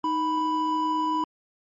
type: tone pair together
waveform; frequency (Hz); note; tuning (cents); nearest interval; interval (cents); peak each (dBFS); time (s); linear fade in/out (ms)
triangle; 311.5 / 989; D#4 / B5; +2 / +2; octave + minor sixth; 2000; -26 / -22; 0.04-1.24; 2
effects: MP3 32 kbps